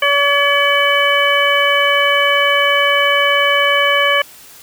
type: harmonic tone with a mistuned harmonic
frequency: 569 Hz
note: C#5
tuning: 45 cents sharp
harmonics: 1 / 2 / 3 / 4 / 5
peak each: -17 / -17 / -17 / -17 / -17 dBFS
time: 0.02-4.22 s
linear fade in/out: 5 ms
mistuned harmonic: 5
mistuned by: +89 cents
effects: white hiss -40 dBFS RMS until 4.62 s